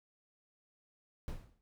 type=noise with exponential decay; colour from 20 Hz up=brown; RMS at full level=-37 dBFS; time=1.28-1.61 s; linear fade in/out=0 ms; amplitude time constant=71 ms; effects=none